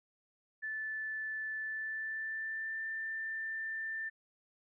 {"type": "tone with pitch glide", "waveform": "sine", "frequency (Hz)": [1750, 1782.6], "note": ["A6", "A6"], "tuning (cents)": [-10, 22], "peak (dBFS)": -36, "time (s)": [0.62, 4.1], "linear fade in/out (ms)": 20, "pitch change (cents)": 32, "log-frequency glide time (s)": [1.57, 2.86], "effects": []}